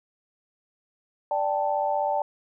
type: chord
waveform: sine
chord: D suspended fourth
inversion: none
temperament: equal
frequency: 587.3 / 784 / 880 Hz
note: D5 / G5 / A5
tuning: 0 / 0 / 0 cents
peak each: -27 dBFS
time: 1.31-2.22 s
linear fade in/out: 2 ms
effects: none